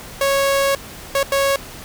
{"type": "tone bursts at uneven times", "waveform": "sawtooth", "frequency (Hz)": 552, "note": "C#5", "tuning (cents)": -7, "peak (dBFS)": -11, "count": 3, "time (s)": [[0.21, 0.75], [1.15, 1.23], [1.32, 1.56]], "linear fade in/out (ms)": 2, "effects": ["pink hiss -36 dBFS RMS until 1.84 s"]}